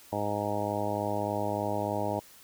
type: harmonic tone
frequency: 103.4 Hz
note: G#2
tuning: 7 cents flat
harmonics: 1 / 2 / 3 / 4 / 5 / 6 / 7 / 8 / 9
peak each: -37 / -38 / -37 / -39 / -37 / -34 / -39 / -36 / -38 dBFS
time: 0.12-2.2 s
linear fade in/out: 10 ms
effects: white hiss -54 dBFS RMS until 2.43 s